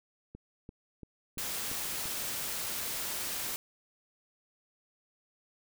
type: click train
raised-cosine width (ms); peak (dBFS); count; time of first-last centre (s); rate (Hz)
3; -32; 6; 0.35-2.056; 2.93
type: noise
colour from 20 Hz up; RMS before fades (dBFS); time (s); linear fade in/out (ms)
white; -36; 1.38-3.56; 0
effects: none

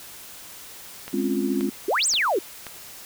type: click train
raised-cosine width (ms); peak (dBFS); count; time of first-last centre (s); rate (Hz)
0.3; -19; 4; 1.08-2.667; 1.89
type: chord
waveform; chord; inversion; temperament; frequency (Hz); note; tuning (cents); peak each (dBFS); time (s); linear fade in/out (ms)
sine; Db major seventh; second; equal; 207.7 / 261.6 / 277.2 / 349.2; Ab3 / C4 / Db4 / F4; 0 / 0 / 0 / 0; -27; 1.13-1.7; 10
type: exponential two-way sweep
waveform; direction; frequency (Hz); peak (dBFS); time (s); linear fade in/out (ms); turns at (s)
sine; up then down; 329.1 to 8930 to 329.1; -19; 1.88-2.39; 5; 2.07
effects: white hiss -42 dBFS RMS until 3.05 s

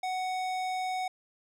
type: tone with tanh clipping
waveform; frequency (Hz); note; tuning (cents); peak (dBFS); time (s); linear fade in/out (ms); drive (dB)
sine; 743; F#5; +7; -32; 0.03-1.08; 5; 18
effects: none

